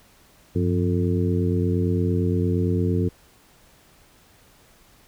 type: harmonic tone with a mistuned harmonic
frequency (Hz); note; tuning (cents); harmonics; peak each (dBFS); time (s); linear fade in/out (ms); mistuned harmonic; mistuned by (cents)
88.7; F2; +27; 1 / 2 / 3 / 4 / 5; -22 / -25 / -27 / -28 / -29; 0.55-3.09; 10; 1; +140
effects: pink hiss -55 dBFS RMS until 5.07 s